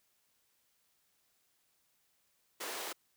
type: high-pass noise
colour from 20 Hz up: pink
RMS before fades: -41 dBFS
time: 2.6-2.93 s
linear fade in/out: 10 ms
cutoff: 360 Hz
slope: 24 dB/octave
effects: white hiss -75 dBFS RMS until 3.16 s